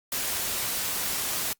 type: noise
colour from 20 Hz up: white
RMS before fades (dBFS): -29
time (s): 0.12-1.53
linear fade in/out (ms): 2
effects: noise-tail reverb RT60 0.1 s tail -23 dB re dry + Opus 48 kbps

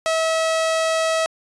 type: tone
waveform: sawtooth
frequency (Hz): 646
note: E5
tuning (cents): -35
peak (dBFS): -14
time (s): 0.06-1.26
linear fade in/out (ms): 0
effects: resampled to 22050 Hz

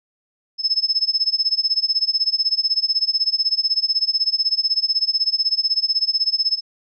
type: tone with tremolo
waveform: sine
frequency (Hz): 5220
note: E8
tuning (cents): -18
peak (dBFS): -13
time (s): 0.58-6.61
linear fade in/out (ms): 50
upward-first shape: sine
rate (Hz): 16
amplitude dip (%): 95
effects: none

